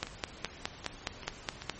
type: two click trains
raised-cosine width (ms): 0.2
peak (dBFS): -13 / -23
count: 9 / 5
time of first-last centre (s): 0.03-1.697 / 0.07-1.62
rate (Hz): 4.8 / 2.58
effects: pink hiss -49 dBFS RMS until 1.79 s + MP3 32 kbps